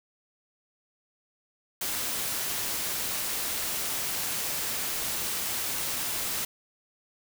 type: noise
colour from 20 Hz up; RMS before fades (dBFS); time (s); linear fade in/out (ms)
white; -31; 1.81-6.45; 5
effects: none